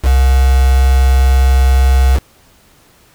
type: tone with quantisation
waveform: sine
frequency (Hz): 65.5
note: C2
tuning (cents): +2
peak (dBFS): -6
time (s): 0.02-2.2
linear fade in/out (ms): 50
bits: 3
effects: pink hiss -48 dBFS RMS until 3.14 s